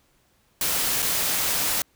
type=noise with dropouts; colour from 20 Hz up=white; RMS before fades=-24 dBFS; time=0.61-1.82 s; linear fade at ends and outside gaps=2 ms; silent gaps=1.022-1.025 s; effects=pink hiss -64 dBFS RMS until 1.95 s